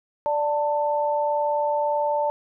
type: tone pair together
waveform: sine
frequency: 587.3 / 889.2 Hz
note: D5 / A5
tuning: 0 / +18 cents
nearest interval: perfect fifth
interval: 718 cents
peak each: -23 dBFS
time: 0.26-2.3 s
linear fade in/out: 0 ms
effects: none